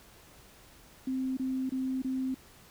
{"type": "tone bursts", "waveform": "sine", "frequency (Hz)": 261.1, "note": "C4", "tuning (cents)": -3, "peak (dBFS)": -29, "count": 4, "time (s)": [1.07, 2.345], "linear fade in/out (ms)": 5, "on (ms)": 300, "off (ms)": 25, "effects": ["pink hiss -56 dBFS RMS until 2.7 s"]}